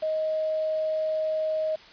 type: tone with quantisation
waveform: sine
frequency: 627 Hz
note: D#5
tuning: 13 cents sharp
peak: -24 dBFS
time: 0.02-1.76 s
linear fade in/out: 10 ms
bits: 7
effects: white hiss -49 dBFS RMS until 1.92 s + resampled to 11025 Hz